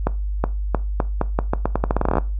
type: accelerating click train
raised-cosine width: 1 ms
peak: -4 dBFS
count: 20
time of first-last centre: 0.07-2.183 s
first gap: 370 ms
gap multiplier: 0.83
effects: noise-tail reverb RT60 0.3 s tail -18 dB re dry + added 50 Hz sine -21 dBFS peak until 2.39 s